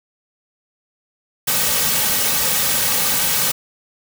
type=noise with comb filter; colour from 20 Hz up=white; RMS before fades=-18 dBFS; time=1.47-3.52 s; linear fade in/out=10 ms; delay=2.9 ms; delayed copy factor=-0.7; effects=none